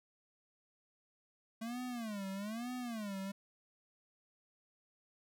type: tone with vibrato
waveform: square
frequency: 220 Hz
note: A3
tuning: in tune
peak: -40 dBFS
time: 1.61-3.32 s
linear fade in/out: 10 ms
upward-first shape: sine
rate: 1.1 Hz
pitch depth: 230 cents each way
effects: none